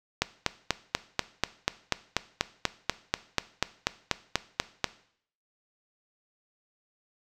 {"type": "click train", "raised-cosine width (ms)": 0.2, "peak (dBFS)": -5, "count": 20, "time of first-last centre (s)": [0.22, 4.843], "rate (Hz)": 4.11, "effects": ["noise-tail reverb RT60 0.6 s tail -17 dB re dry"]}